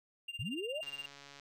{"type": "tone with tremolo", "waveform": "triangle", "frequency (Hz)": 2794, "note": "F7", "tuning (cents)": 0, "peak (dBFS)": -36, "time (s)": [0.28, 1.06], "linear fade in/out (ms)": 5, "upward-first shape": "sine", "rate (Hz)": 17, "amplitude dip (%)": 90}
{"type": "linear sweep", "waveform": "sine", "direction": "up", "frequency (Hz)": [85.9, 653], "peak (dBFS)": -37, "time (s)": [0.39, 0.81], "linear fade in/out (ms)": 5}
{"type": "click train", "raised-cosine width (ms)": 0.2, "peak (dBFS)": -35, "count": 81, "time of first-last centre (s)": [0.83, 1.397], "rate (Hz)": 141}
{"effects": []}